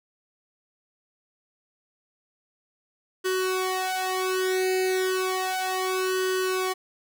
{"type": "tone with flanger", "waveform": "sawtooth", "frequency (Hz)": 373.5, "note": "F#4", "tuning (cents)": 16, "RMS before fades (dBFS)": -26, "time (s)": [3.24, 6.74], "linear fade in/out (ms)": 20, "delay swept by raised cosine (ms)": [0.64, 2.24], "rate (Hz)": 0.33, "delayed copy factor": 0.95, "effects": []}